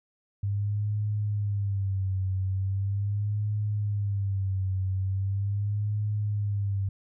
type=tone with vibrato; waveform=sine; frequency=99.7 Hz; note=G2; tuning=30 cents sharp; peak=-25 dBFS; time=0.43-6.89 s; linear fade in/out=5 ms; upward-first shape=sine; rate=0.4 Hz; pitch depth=90 cents each way; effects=none